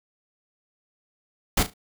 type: noise with echo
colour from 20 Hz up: pink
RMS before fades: -20 dBFS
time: 1.57-1.63 s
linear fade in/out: 5 ms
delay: 36 ms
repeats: 3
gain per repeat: -12 dB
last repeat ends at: 1.738 s
effects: none